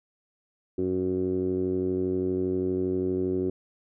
10% pulse tone with low-pass filter, 92.5 Hz, F#2, in tune, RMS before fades -27 dBFS, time 0.78-3.5 s, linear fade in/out 5 ms, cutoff 350 Hz, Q 5.3, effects none

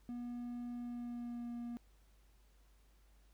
triangle tone with pitch glide, 241.7 to 238 Hz, B3 to A#3, -37 to +36 cents, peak -39 dBFS, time 0.09-1.77 s, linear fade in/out 0 ms, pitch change -27 cents, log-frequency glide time 0.76-1.51 s, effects added 50 Hz sine -64 dBFS peak until 3.33 s + pink hiss -74 dBFS RMS until 3.33 s

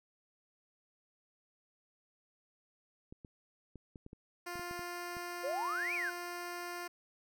clicks, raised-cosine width 3 ms, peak -36 dBFS, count 11, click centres 3.125 / 3.248 / 3.757 / 3.958 / 4.064 / 4.131 / 4.556 / 4.595 / 4.711 / 4.793 / 5.168 s
10% pulse tone, 350.8 Hz, F4, 8 cents sharp, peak -32 dBFS, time 4.46-6.88 s, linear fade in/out 10 ms
sine exponential two-way sweep, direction up then down, 492.9 to 2534 to 1412 Hz, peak -34 dBFS, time 5.43-6.11 s, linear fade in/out 20 ms, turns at 5.94 s
effects none

